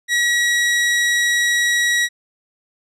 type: tone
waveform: sawtooth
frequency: 1916 Hz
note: A#6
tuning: 47 cents sharp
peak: -11 dBFS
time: 0.08-2.09 s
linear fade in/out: 50 ms
effects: low-pass 9000 Hz 12 dB/octave